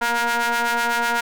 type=ring-modulated tone; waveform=sawtooth; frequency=236.8 Hz; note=A#3; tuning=27 cents sharp; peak=-12 dBFS; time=0.01-1.21 s; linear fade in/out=10 ms; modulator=1180 Hz; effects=none